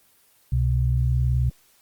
sine tone pair together, 66.5 / 125.54 Hz, C2 / B2, +29 / +29 cents, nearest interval major seventh, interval 1100 cents, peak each -21 dBFS, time 0.52-1.5 s, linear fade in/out 5 ms, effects white hiss -59 dBFS RMS until 1.81 s + Opus 24 kbps

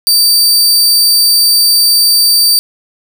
sawtooth tone, 4637 Hz, D8, 23 cents flat, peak -3 dBFS, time 0.07-2.59 s, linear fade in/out 0 ms, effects none

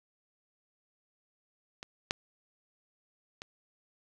clicks, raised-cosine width 0.2 ms, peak -24 / -11 / -24 dBFS, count 3, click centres 1.829 / 2.109 / 3.419 s, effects none

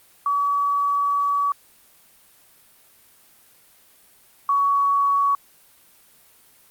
sine tone pair in turn, 1139 / 1124 Hz, C#6 / C#6, +47 / +24 cents, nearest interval unison, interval 23 cents, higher first, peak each -18 / -16 dBFS, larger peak second, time 0.26-1.52 / 4.49-5.35 s, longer first, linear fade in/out 2 ms, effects white hiss -54 dBFS RMS until 6.7 s + Opus 32 kbps

